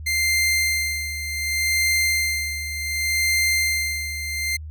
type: tone with tremolo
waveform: sawtooth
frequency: 2093 Hz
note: C7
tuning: in tune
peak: -14 dBFS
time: 0.06-4.57 s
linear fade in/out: 10 ms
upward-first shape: sine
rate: 0.67 Hz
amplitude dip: 70%
effects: added 77 Hz sine -32 dBFS peak until 4.7 s